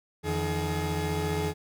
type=tone cluster; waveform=30% pulse; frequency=84.7 / 154.6 / 424.2 Hz; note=E2 / D#3 / G#4; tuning=+48 / -11 / +37 cents; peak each=-29 dBFS; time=0.23-1.54 s; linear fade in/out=50 ms; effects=none